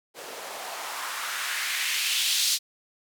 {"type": "noise with band-pass filter sweep", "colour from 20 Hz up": "blue", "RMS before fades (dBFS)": -29, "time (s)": [0.14, 2.59], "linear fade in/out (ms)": 50, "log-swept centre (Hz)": [450, 4400], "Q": 1.8, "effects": []}